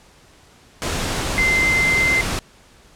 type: tone in noise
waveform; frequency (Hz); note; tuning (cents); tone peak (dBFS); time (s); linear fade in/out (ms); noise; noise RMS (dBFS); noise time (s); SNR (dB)
sine; 2076; C7; -14; -15; 1.38-2.21; 0; pink; -23; 0.82-2.39; +5
effects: pink hiss -50 dBFS RMS until 2.95 s + low-pass 9000 Hz 12 dB/octave